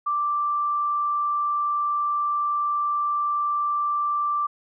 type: tone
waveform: sine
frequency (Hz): 1174.7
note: D6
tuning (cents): 0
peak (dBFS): -21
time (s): 0.06-4.47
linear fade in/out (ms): 10
effects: none